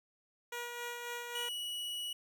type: tone with tremolo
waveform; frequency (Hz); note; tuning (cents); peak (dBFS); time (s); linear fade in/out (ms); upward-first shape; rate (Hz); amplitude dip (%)
10% pulse; 479.2; A#4; +48; -30; 0.52-1.49; 5; sine; 3.7; 35
type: tone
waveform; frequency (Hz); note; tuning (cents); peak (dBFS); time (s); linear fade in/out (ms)
45% pulse; 2929; F#7; -18; -37; 1.35-2.13; 5
effects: none